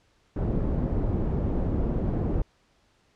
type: low-pass noise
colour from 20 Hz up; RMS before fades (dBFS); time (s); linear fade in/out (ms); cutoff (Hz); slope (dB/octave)
pink; -26; 0.36-2.42; 5; 400; 12
effects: pink hiss -65 dBFS RMS until 3.15 s + low-pass 6000 Hz 12 dB/octave